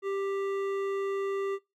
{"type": "tone with hard clipping", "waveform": "sine", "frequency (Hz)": 393.3, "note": "G4", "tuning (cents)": 6, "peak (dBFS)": -31, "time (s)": [0.02, 1.59], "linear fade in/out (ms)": 50, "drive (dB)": 12, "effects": ["noise-tail reverb RT60 0.2 s tail -19 dB re dry"]}